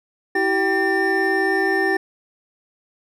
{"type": "tone cluster", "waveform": "triangle", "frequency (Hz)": [326.9, 385.8, 776, 1801], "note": ["E4", "G4", "G5", "A6"], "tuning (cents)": [-14, -28, -18, 40], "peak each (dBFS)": [-23, -19, -23, -19], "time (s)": [0.35, 1.97], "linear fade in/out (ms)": 5, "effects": []}